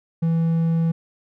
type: tone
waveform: triangle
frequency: 164.81 Hz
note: E3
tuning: in tune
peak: -15 dBFS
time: 0.22-0.92 s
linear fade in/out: 10 ms
effects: none